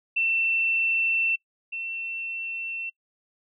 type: tone pair in turn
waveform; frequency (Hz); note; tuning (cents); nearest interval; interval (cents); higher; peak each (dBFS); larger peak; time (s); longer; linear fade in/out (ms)
sine; 2687 / 2698; E7 / E7; +33 / +40; unison; 7; second; -21 / -30; first; 0.16-1.36 / 1.72-2.9; first; 10
effects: noise-tail reverb RT60 0.1 s tail -24 dB re dry